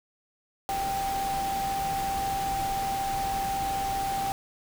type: tone in noise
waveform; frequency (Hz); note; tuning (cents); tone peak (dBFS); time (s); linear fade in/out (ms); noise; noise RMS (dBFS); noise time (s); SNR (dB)
sine; 784; G5; 0; -27; 0.69-4.32; 0; pink; -36; 0.69-4.32; +6
effects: none